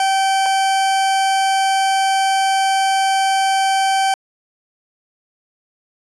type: tone pair in turn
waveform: 40% pulse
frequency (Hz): 774 / 774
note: G5 / G5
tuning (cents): -22 / -22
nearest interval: unison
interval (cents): 0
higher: neither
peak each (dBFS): -13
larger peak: neither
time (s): 0-0.46 / 0.46-4.14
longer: second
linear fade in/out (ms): 2
effects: resampled to 24000 Hz